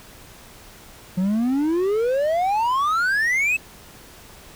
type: exponential sweep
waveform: triangle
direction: up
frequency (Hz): 177.8 to 2637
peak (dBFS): -16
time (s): 1.17-3.57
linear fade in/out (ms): 10
effects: pink hiss -45 dBFS RMS until 4.55 s